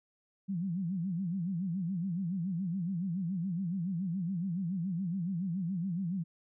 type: tone with vibrato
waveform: sine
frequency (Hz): 180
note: F#3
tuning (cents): -47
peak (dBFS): -31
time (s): 0.48-6.24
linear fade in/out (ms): 20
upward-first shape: sine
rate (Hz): 7.1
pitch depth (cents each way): 170
effects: none